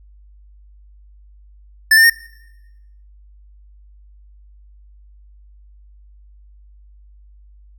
square tone with pitch steps, 1760 / 1800.1 / 1841.1 Hz, A6 / A6 / A#6, 0 / +39 / -22 cents, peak -8 dBFS, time 1.91-2.099 s, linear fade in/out 5 ms, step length 63 ms, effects noise-tail reverb RT60 1.0 s tail -23 dB re dry + added 50 Hz sine -43 dBFS peak until 7.78 s

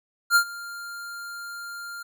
square tone with ADSR envelope, 1398 Hz, F6, 1 cent sharp, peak -14 dBFS, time 0.3-2.03 s, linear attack 57 ms, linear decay 82 ms, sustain -21 dB, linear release 9 ms, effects none

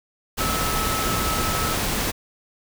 sine tone in noise, 1300 Hz, E6, 24 cents flat, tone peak -27 dBFS, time 0.39-1.75 s, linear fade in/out 20 ms, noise pink, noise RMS -24 dBFS, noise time 0.37-2.12 s, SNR -6 dB, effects none

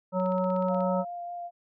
harmonic tone, 185 Hz, F#3, in tune, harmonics 1 / 3 / 5 / 7, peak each -28 / -27 / -33 / -36 dBFS, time 0.12-1.05 s, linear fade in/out 50 ms
click train, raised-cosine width 0.3 ms, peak -35 dBFS, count 11, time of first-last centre 0.2-0.806 s, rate 16.5 Hz
sine tone with vibrato, 698.5 Hz, F5, in tune, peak -34 dBFS, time 0.67-1.51 s, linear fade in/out 50 ms, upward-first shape sine, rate 4.9 Hz, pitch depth 9 cents each way
effects none

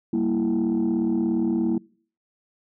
sine chord, E diminished, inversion first, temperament equal, 196 / 233.1 / 329.6 Hz, G3 / Bb3 / E4, 0 / 0 / 0 cents, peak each -26 / -22 / -22 dBFS, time 0.13-1.78 s, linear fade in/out 5 ms, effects noise-tail reverb RT60 0.5 s tail -25 dB re dry + tanh soft clip ceiling -16 dBFS

